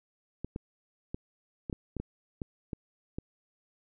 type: clicks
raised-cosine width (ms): 3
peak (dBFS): -22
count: 10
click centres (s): 0.446 / 0.561 / 1.145 / 1.698 / 1.728 / 1.967 / 2 / 2.418 / 2.732 / 3.185
effects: none